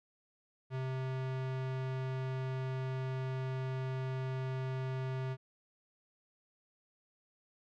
square tone with low-pass filter, 130.81 Hz, C3, in tune, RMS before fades -37 dBFS, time 0.7-5.37 s, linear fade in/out 50 ms, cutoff 3000 Hz, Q 0.66, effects none

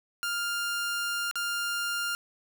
sawtooth tone with dropouts, 1400 Hz, F6, 4 cents sharp, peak -25 dBFS, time 0.23-2.15 s, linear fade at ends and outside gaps 0 ms, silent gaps 1.312-1.356 s, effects none

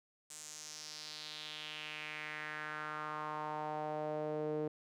sawtooth tone with band-pass filter sweep, 152.6 Hz, D#3, 33 cents flat, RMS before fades -42 dBFS, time 0.3-4.68 s, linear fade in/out 5 ms, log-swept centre 7800 to 420 Hz, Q 3.1, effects none

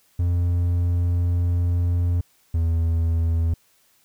triangle tone pair in turn, 87.31 / 82.69 Hz, F2 / E2, 0 / +6 cents, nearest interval minor second, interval 94 cents, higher first, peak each -16 dBFS, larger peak neither, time 0.19-2.21 / 2.54-3.54 s, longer first, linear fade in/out 5 ms, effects white hiss -61 dBFS RMS until 4.04 s

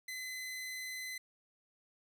sawtooth tone, 2030 Hz, B6, 47 cents sharp, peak -37 dBFS, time 0.08-1.18 s, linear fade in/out 5 ms, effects none

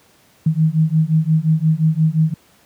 sine beating tone pair, 155.56 / 161.26 Hz, D#3 / E3, 0 / -38 cents, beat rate 5.7 Hz, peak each -15 dBFS, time 0.46-2.34 s, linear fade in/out 5 ms, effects pink hiss -53 dBFS RMS until 2.65 s + high-pass 100 Hz 12 dB/octave

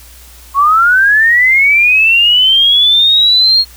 sine linear sweep, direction up, 1081 to 4288 Hz, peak -5 dBFS, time 0.54-3.65 s, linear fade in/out 50 ms, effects added 60 Hz sine -37 dBFS peak until 3.76 s + white hiss -39 dBFS RMS until 3.76 s

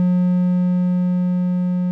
triangle tone with level ramp, 180 Hz, F#3, 47 cents flat, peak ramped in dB -11 to -15 dBFS, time 0-1.91 s, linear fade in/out 0 ms, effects none

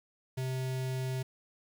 square tone with notch filter, 130 Hz, C3, 11 cents flat, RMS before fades -34 dBFS, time 0.37-1.23 s, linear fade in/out 10 ms, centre 1200 Hz, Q 2, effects 10-bit

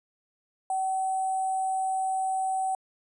sine tone with sample-and-hold, 760 Hz, F#5, 46 cents sharp, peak -25 dBFS, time 0.7-2.75 s, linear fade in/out 2 ms, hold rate 8820 Hz, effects resampled to 32000 Hz

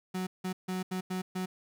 35% pulse tone bursts at uneven times, 185 Hz, F#3, in tune, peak -30 dBFS, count 6, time 0.14-0.27 / 0.44-0.53 / 0.68-0.83 / 0.91-1.01 / 1.1-1.22 / 1.35-1.46 s, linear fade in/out 10 ms, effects none

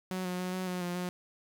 sawtooth tone with pitch steps, 185.4 / 180.4 / 182.6 / 185.5 / 180.9 / 176.4 / 179.7 Hz, F#3 / F#3 / F#3 / F#3 / F#3 / F3 / F3, +4 / -44 / -23 / +5 / -39 / +18 / +50 cents, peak -29 dBFS, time 0.11-1.09 s, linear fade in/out 0 ms, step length 140 ms, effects 10-bit

